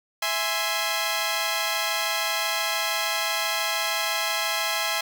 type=chord; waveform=10% pulse; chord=E augmented; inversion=none; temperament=equal; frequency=659.3 / 830.6 / 1046.5 Hz; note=E5 / G#5 / B#5; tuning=0 / 0 / 0 cents; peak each=-20 dBFS; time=0.22-5.01 s; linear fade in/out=5 ms; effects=none

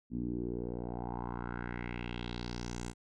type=tone with low-pass filter sweep; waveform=10% pulse; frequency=59.7 Hz; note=A#1; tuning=42 cents sharp; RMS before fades=-39 dBFS; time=0.1-2.94 s; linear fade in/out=50 ms; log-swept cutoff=240 to 8300 Hz; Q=3.4; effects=none

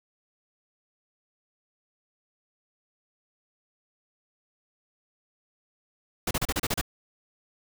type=noise bursts; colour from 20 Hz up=pink; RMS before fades=-27 dBFS; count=8; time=6.27-6.813 s; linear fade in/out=5 ms; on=39 ms; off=33 ms; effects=none

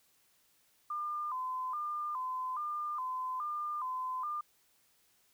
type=tone with vibrato; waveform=sine; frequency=1108.7 Hz; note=C#6; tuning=in tune; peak=-34 dBFS; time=0.9-4.41 s; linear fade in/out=5 ms; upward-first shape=square; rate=1.2 Hz; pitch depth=140 cents each way; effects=white hiss -70 dBFS RMS until 5.33 s

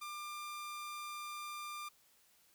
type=tone; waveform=sawtooth; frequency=1194 Hz; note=D6; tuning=28 cents sharp; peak=-39 dBFS; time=0.01-1.89 s; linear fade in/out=10 ms; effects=white hiss -69 dBFS RMS until 2.54 s

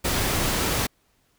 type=noise; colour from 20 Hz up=pink; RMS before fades=-24 dBFS; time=0.04-0.87 s; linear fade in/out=10 ms; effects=pink hiss -66 dBFS RMS until 1.38 s

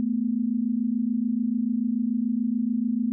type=tone pair together; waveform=sine; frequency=220 / 246.9 Hz; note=A3 / B3; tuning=0 / 0 cents; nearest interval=major second; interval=200 cents; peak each=-25 dBFS; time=0-3.12 s; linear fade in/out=0 ms; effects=none

